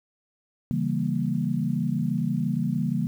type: chord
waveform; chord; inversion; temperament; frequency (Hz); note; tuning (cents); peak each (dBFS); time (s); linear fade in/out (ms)
sine; C# diminished seventh; none; equal; 138.59 / 164.81 / 196 / 233.1; C#3 / E3 / G3 / Bb3; 0 / 0 / 0 / 0; -29 / -28 / -29 / -28; 0.71-3.07; 0
effects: 9-bit